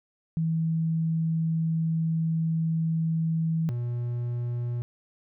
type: tone pair in turn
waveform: sine / triangle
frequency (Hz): 162.3 / 120.53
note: E3 / B2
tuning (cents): -27 / -42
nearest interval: perfect fourth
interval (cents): 515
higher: first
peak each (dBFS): -23 / -25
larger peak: first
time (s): 0.37-3.69 / 3.69-4.82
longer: first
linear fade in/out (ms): 0
effects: none